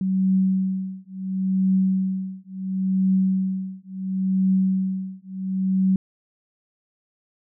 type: tone with tremolo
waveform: sine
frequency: 189.3 Hz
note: F#3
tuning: 40 cents sharp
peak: -15 dBFS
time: 0.01-5.96 s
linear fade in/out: 2 ms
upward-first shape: triangle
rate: 0.72 Hz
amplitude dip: 100%
effects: none